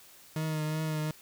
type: tone with vibrato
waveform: 40% pulse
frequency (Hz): 155.56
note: D#3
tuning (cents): 0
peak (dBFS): -29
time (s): 0.36-1.11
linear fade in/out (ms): 2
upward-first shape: triangle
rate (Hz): 2.7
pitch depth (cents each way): 30
effects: white hiss -55 dBFS RMS until 1.21 s